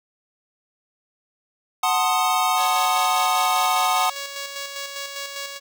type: chord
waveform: square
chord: F# diminished seventh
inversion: none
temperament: equal with one note detuned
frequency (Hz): 740 / 886.6 / 1046.5 / 1244.5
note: F#5 / A5 / C6 / Eb6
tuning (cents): 0 / +13 / 0 / 0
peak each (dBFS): -23 / -26 / -26 / -24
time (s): 1.83-4.1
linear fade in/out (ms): 5
type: tone with tremolo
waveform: 5% pulse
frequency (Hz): 559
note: C#5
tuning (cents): +14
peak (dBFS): -17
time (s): 2.56-5.6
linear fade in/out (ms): 50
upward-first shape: square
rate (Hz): 5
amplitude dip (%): 40
effects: none